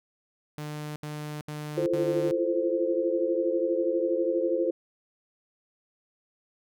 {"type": "tone bursts", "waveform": "sawtooth", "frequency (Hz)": 150.2, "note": "D3", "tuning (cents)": 39, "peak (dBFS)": -30, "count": 4, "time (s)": [0.58, 2.313], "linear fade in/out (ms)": 0, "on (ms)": 380, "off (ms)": 71}
{"type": "chord", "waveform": "sine", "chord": "F major seventh", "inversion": "third", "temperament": "equal with one note detuned", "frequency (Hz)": [336.9, 349.2, 440, 523.3], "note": ["E4", "F4", "A4", "C5"], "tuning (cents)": [38, 0, 0, 0], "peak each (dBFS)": [-29, -30, -32, -27], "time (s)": [1.77, 4.71], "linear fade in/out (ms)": 10}
{"effects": []}